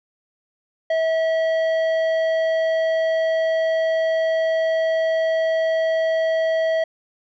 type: tone with tanh clipping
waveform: triangle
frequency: 647 Hz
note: E5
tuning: 32 cents flat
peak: -19 dBFS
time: 0.9-6.84 s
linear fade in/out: 5 ms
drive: 14 dB
effects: none